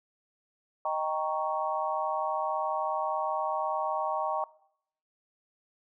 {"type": "chord", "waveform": "sine", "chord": "Eb dominant seventh", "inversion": "none", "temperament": "equal", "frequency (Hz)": [622.3, 784, 932.3, 1108.7], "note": ["Eb5", "G5", "Bb5", "Db6"], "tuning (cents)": [0, 0, 0, 0], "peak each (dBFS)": -33, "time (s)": [0.85, 4.44], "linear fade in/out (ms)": 2, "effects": ["noise-tail reverb RT60 0.7 s tail -21 dB re dry"]}